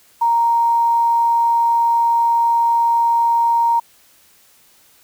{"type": "tone with quantisation", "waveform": "sine", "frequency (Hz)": 932, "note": "A#5", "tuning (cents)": -1, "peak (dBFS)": -12, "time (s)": [0.21, 3.8], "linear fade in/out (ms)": 10, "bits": 7, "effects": ["white hiss -52 dBFS RMS until 5.03 s"]}